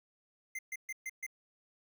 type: tone bursts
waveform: square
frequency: 2082 Hz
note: C7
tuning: 9 cents flat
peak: -38 dBFS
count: 5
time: 0.55-1.265 s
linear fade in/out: 5 ms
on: 39 ms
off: 130 ms
effects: none